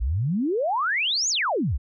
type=exponential two-way sweep; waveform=sine; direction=up then down; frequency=51.91 to 7070 to 51.91 Hz; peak=-21 dBFS; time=0-1.78 s; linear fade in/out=20 ms; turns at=1.29 s; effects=none